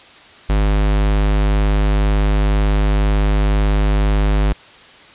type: tone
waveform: square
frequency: 51 Hz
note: G#1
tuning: 31 cents flat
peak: -13 dBFS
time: 0.49-4.53 s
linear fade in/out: 10 ms
effects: white hiss -42 dBFS RMS until 5.14 s + resampled to 8000 Hz